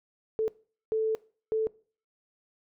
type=tone bursts at uneven times; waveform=sine; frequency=440 Hz; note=A4; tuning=in tune; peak=-24 dBFS; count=3; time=0.39-0.48 / 0.92-1.15 / 1.52-1.67 s; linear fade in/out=0 ms; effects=noise-tail reverb RT60 0.4 s tail -21 dB re dry